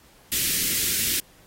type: band-stop noise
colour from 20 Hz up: white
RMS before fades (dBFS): -24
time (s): 0.32-1.2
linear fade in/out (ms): 0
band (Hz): 390 to 1800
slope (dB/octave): 24
effects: pink hiss -55 dBFS RMS until 1.46 s + AAC 48 kbps